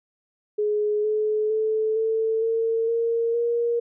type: tone with pitch steps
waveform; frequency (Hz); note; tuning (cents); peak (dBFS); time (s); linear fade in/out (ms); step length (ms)
sine; 420 / 428.1 / 436.3 / 444.7 / 453.3 / 462 / 470.9; G#4 / A4 / A4 / A4 / A#4 / A#4 / A#4; +19 / -47 / -15 / +18 / -48 / -16 / +18; -20; 0.58-3.8; 10; 460
effects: none